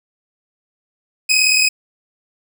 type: tone pair together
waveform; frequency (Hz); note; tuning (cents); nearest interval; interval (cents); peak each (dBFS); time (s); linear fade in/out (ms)
20% pulse; 2500 / 2539; D#7 / D#7; +8 / +34; unison; 26; -10; 1.29-1.69; 10
effects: none